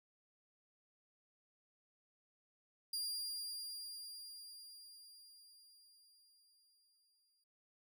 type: tone with exponential decay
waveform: sawtooth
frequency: 4803 Hz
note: D8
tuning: 38 cents sharp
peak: -35 dBFS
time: 2.93-7.44 s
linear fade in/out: 5 ms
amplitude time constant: 980 ms
effects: none